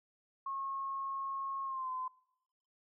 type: tone with pitch glide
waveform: sine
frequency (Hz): 1087 to 1026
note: C#6 to C6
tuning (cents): -34 to -34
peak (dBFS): -36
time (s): 0.46-2.08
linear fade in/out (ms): 5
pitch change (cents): -100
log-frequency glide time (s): 1.64-1.9
effects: noise-tail reverb RT60 0.9 s tail -23 dB re dry